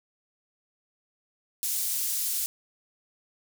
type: high-pass noise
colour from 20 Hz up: pink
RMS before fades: -29 dBFS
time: 1.63-2.46 s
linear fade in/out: 0 ms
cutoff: 8000 Hz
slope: 12 dB/octave
effects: none